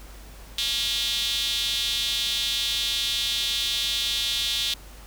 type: tone with high-pass filter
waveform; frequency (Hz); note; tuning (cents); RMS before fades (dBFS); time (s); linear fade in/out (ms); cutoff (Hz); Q
square; 127.3; C3; -47; -26; 0.58-4.74; 2; 3500; 5
effects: added 50 Hz sine -43 dBFS peak until 5.06 s + pink hiss -48 dBFS RMS until 5.06 s